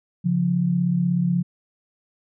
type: tone pair together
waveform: sine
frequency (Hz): 140.33 / 176.8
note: C#3 / F3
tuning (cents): +22 / +22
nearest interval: major third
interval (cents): 400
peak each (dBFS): -24 / -19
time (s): 0.24-1.43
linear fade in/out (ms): 20
effects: none